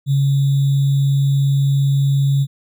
sine tone with sample-and-hold, 138.59 Hz, C#3, in tune, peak -12 dBFS, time 0.06-2.47 s, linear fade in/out 50 ms, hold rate 3675 Hz, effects none

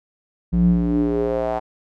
square tone with band-pass filter sweep, 58.27 Hz, A#1, in tune, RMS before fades -19 dBFS, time 0.52-1.6 s, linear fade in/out 20 ms, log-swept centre 140 to 770 Hz, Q 4.3, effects none

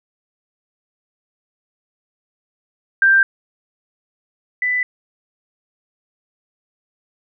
sine tone pair in turn, 1577 / 1991.8 Hz, G6 / B6, +10 / +14 cents, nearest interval major third, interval 404 cents, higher second, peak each -9 / -16 dBFS, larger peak first, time 3.02-3.23 / 4.62-4.83 s, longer neither, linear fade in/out 2 ms, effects none

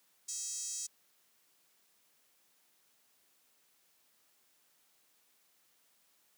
5% pulse tone with high-pass filter, 646 Hz, E5, 35 cents flat, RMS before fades -40 dBFS, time 0.28-0.87 s, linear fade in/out 10 ms, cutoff 6800 Hz, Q 2.9, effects white hiss -71 dBFS RMS until 6.37 s + high-pass 150 Hz 12 dB/octave

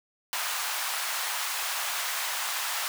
pink high-pass noise, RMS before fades -31 dBFS, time 0.33-2.88 s, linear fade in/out 0 ms, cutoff 830 Hz, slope 24 dB/octave, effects none

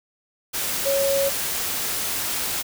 sine tone in noise, 552 Hz, C#5, 7 cents flat, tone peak -19 dBFS, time 0.85-1.3 s, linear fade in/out 20 ms, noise white, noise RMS -26 dBFS, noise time 0.53-2.63 s, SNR +4 dB, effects none

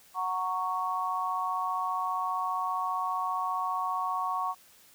sine chord, F# major, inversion none, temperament just, 740 / 925 / 1110 Hz, F#5 / A#5 / C#6, 0 / -14 / +2 cents, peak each -34 / -35 / -30 dBFS, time 0.14-4.55 s, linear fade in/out 50 ms, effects white hiss -58 dBFS RMS until 4.94 s

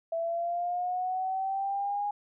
sine linear sweep, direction up, 659.3 to 825 Hz, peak -28 dBFS, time 0.12-2.11 s, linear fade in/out 5 ms, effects none

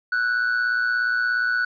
triangle tone with amplitude modulation, 1480 Hz, F#6, in tune, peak -15 dBFS, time 0.12-1.65 s, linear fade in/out 5 ms, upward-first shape sine, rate 117 Hz, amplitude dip 60%, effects resampled to 11025 Hz

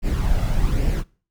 brown noise with flanger, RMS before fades -19 dBFS, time 0.02-1.04 s, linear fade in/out 50 ms, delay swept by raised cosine 0.39 to 1.49 ms, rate 1.2 Hz, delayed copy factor +0.5, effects noise-tail reverb RT60 0.4 s tail -23 dB re dry

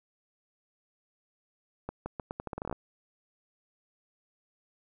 accelerating click train, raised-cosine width 1 ms, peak -21 dBFS, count 14, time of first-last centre 1.89-2.727 s, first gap 170 ms, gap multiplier 0.81, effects none

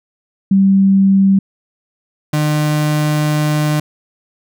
sine / 35% pulse tone pair in turn, 194.4 / 151 Hz, G3 / D3, -14 / +48 cents, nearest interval major third, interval 438 cents, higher first, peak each -7 / -11 dBFS, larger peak first, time 0.51-1.39 / 2.33-3.8 s, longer second, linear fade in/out 5 ms, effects none

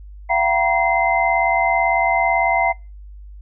sine tone cluster, 682 / 760 / 950 / 2070 Hz, F5 / F#5 / A#5 / C7, -41 / +46 / +33 / -19 cents, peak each -20 dBFS, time 0.29-2.73 s, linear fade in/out 20 ms, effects noise-tail reverb RT60 0.3 s tail -26 dB re dry + added 50 Hz sine -35 dBFS peak until 3.41 s

